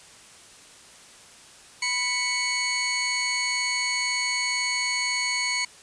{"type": "tone pair together", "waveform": "20% pulse", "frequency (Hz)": [990, 2219], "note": ["B5", "C#7"], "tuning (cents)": [4, 1], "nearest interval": "octave + major second", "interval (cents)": 1397, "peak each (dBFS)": [-27, -19], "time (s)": [1.82, 5.65], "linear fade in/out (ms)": 5, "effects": ["white hiss -49 dBFS RMS until 5.82 s", "resampled to 22050 Hz"]}